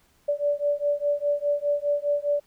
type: beating tone pair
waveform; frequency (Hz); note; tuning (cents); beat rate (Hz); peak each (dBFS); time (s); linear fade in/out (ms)
sine; 578 / 582.9; D5 / D5; -28 / -13; 4.9; -25; 0.28-2.4; 10
effects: pink hiss -63 dBFS RMS until 2.46 s